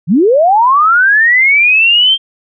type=linear sweep; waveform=sine; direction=up; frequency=138 to 3186 Hz; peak=-5 dBFS; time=0.07-2.18 s; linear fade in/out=50 ms; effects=none